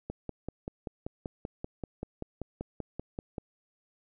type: click train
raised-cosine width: 2 ms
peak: -22 dBFS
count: 18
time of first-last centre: 0.1-3.382 s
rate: 5.18 Hz
effects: none